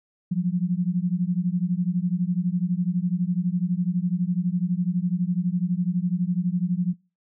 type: beating tone pair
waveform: sine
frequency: 172.8 / 184.8 Hz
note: F3 / F#3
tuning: -18 / -2 cents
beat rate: 12 Hz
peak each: -24 dBFS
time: 0.31-6.94 s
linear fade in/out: 10 ms
effects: noise-tail reverb RT60 0.3 s tail -24 dB re dry